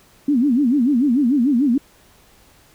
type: tone with vibrato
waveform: sine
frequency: 261.6 Hz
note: C4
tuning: in tune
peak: -13 dBFS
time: 0.28-1.78 s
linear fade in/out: 5 ms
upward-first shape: sine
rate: 6.8 Hz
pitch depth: 230 cents each way
effects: pink hiss -52 dBFS RMS until 2.74 s